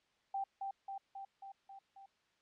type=tone with echo; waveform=sine; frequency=784 Hz; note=G5; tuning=in tune; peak=-35 dBFS; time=0.34-0.44 s; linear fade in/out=5 ms; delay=270 ms; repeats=6; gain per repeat=-3 dB; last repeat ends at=2.06 s; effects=white hiss -75 dBFS RMS until 2.41 s + low-pass 4000 Hz 12 dB/octave